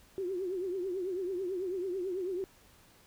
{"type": "tone with vibrato", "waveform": "sine", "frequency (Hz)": 370.1, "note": "F#4", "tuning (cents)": 0, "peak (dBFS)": -32, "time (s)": [0.18, 2.44], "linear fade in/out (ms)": 0, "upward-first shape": "triangle", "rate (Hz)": 9.1, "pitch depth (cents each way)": 130, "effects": ["pink hiss -61 dBFS RMS until 3.06 s"]}